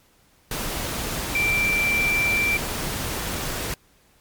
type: tone in noise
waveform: sine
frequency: 2349 Hz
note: D7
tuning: in tune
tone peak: -19 dBFS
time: 1.35-2.57 s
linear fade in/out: 2 ms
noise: pink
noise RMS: -28 dBFS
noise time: 0.51-3.74 s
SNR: +6 dB
effects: pink hiss -59 dBFS RMS until 4.2 s + MP3 96 kbps